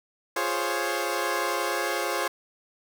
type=chord; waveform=15% pulse; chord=Db major seventh; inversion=first; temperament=equal; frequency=349.2 / 415.3 / 523.3 / 554.4 Hz; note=F4 / Ab4 / C5 / Db5; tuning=0 / 0 / 0 / 0 cents; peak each=-25 dBFS; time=0.36-2.28 s; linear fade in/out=5 ms; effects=none